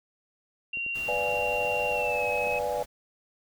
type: tone with pitch glide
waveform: sine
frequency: 2760 to 2560 Hz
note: F7 to D#7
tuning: -21 to +49 cents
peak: -29 dBFS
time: 0.73-2.59 s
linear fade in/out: 5 ms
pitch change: -130 cents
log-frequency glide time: 1.91-2.25 s
type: clicks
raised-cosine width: 2 ms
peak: -34 dBFS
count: 4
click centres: 0.772 / 0.864 / 1.341 / 2.47 s
type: noise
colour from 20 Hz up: pink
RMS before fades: -44 dBFS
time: 0.94-2.86 s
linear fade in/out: 20 ms
type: chord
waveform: sine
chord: B diminished seventh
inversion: none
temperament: equal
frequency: 493.9 / 587.3 / 698.5 / 830.6 Hz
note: B4 / D5 / F5 / Ab5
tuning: 0 / 0 / 0 / 0 cents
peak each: -31 / -31 / -36 / -32 dBFS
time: 1.08-2.83 s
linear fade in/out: 5 ms
effects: none